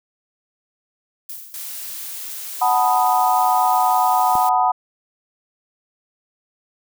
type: noise with exponential decay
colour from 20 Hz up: violet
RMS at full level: -30 dBFS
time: 1.29-1.98 s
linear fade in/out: 5 ms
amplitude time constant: 150 ms
type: noise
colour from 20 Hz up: blue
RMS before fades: -31 dBFS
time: 1.54-4.49 s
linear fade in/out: 0 ms
type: chord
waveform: sine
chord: B dominant seventh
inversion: second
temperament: equal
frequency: 740 / 880 / 987.8 / 1244.5 Hz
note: F#5 / A5 / B5 / D#6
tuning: 0 / 0 / 0 / 0 cents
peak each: -17 / -21 / -19 / -23 dBFS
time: 2.61-4.72 s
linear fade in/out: 10 ms
type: click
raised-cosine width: 2 ms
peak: -18 dBFS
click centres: 4.354 s
effects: none